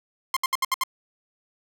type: tone bursts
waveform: sawtooth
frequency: 1054 Hz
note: C6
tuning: 12 cents sharp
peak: -17 dBFS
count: 6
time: 0.34-0.836 s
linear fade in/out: 2 ms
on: 26 ms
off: 68 ms
effects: none